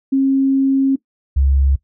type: tone pair in turn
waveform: sine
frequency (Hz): 270 / 68.36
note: C#4 / C#2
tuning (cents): -45 / -24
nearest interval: 2 octaves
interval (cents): 2379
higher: first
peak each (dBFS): -11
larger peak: neither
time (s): 0.12-0.96 / 1.36-1.76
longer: first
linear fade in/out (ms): 10
effects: noise-tail reverb RT60 0.1 s tail -18 dB re dry